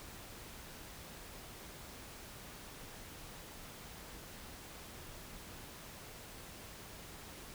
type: silence
effects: pink hiss -51 dBFS RMS until 7.54 s